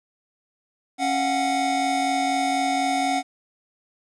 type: tone cluster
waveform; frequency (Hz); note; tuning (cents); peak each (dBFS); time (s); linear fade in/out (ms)
square; 274.8 / 696 / 740; C#4 / F5 / F#5; -15 / -6 / 0; -27 / -32 / -23; 0.98-3.23; 50
effects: resampled to 22050 Hz + 9-bit